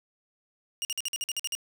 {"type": "tone bursts", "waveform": "20% pulse", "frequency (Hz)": 2840, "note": "F7", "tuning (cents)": 28, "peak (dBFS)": -24, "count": 10, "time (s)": [0.82, 1.551], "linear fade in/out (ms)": 0, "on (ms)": 29, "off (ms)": 49, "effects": []}